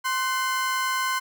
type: tone pair together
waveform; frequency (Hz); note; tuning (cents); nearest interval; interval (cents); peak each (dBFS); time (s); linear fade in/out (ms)
35% pulse; 1045 / 1515.5; C6 / F#6; -2 / +41; tritone; 643; -23 / -27; 0.04-1.2; 20
effects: none